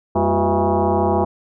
sine tone with frequency modulation, 235.7 Hz, A#3, 19 cents sharp, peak -14 dBFS, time 0.15-1.25 s, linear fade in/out 10 ms, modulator 146 Hz, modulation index 5.1, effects none

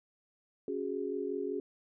sine chord, C# suspended fourth, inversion none, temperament equal, 277.2 / 370 / 415.3 Hz, C#4 / F#4 / G#4, 0 / 0 / 0 cents, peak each -39 / -37 / -36 dBFS, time 0.68-1.6 s, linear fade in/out 2 ms, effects none

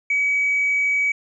triangle tone, 2273 Hz, C#7, 43 cents sharp, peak -14 dBFS, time 0.1-1.12 s, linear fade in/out 5 ms, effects tanh soft clip ceiling -14 dBFS + resampled to 22050 Hz

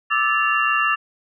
sine tone cluster, 1182 / 1308 / 1740 / 2764 Hz, D6 / E6 / A6 / F7, +11 / -14 / -20 / -19 cents, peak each -22 dBFS, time 0.1-0.96 s, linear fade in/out 20 ms, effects none

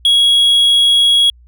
triangle tone, 3322 Hz, G#7, in tune, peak -6 dBFS, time 0.05-1.3 s, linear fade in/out 2 ms, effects added 60 Hz sine -41 dBFS peak until 1.47 s

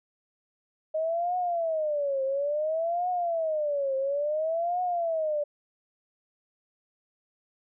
sine tone with vibrato, 622.3 Hz, D#5, in tune, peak -25 dBFS, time 0.94-5.44 s, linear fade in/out 10 ms, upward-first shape triangle, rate 0.58 Hz, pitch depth 280 cents each way, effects none

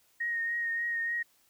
sine tone with vibrato, 1864.7 Hz, A#6, in tune, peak -29 dBFS, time 0.2-1.23 s, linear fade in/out 10 ms, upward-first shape triangle, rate 3.4 Hz, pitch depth 26 cents each way, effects white hiss -67 dBFS RMS until 1.49 s

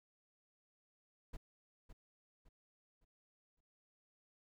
brown noise with echo, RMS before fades -45 dBFS, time 1.33-1.37 s, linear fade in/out 10 ms, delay 560 ms, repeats 4, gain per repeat -9 dB, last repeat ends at 3.61 s, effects none

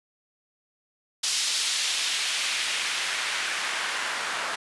white noise with band-pass filter sweep, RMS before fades -28 dBFS, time 1.23-4.56 s, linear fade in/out 10 ms, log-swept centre 4500 to 1200 Hz, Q 1.1, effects resampled to 24000 Hz

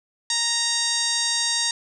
harmonic tone with a mistuned harmonic, 932.3 Hz, A#5, in tune, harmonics 1 / 2 / 3 / 4 / 5 / 6 / 7 / 8 / 9 / 10, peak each -35 / -30 / -38 / -26 / -27 / -29 / -29 / -33 / -32 / -37 dBFS, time 0.3-1.71 s, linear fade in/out 2 ms, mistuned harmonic 10, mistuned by -19 cents, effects none

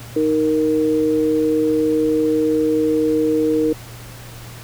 sine tone pair together, 311.2 / 466.2 Hz, D#4 / A#4, 0 / 0 cents, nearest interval perfect fifth, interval 700 cents, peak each -17 dBFS, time 0.16-3.73 s, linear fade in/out 5 ms, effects added 118 Hz sine -36 dBFS peak until 4.63 s + pink hiss -39 dBFS RMS until 4.63 s

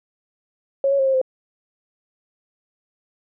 sine tone with pitch steps, 548 / 556 / 536 / 533 / 520 Hz, C#5 / C#5 / C5 / C5 / C5, -20 / +5 / +42 / +32 / -11 cents, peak -15 dBFS, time 0.84-1.215 s, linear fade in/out 2 ms, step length 75 ms, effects none

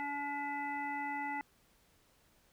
harmonic tone with a mistuned harmonic, 285.9 Hz, D4, 46 cents flat, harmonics 1 / 3 / 5 / 7 / 9, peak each -44 / -38 / -49 / -41 / -54 dBFS, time 0-1.41 s, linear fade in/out 0 ms, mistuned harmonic 9, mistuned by +15 cents, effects pink hiss -69 dBFS RMS until 2.52 s

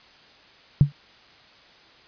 sine tone with exponential decay, 143.2 Hz, D3, 43 cents flat, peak -7 dBFS, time 0.81-0.92 s, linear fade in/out 0 ms, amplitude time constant 23 ms, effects white hiss -52 dBFS RMS until 2.07 s + resampled to 11025 Hz

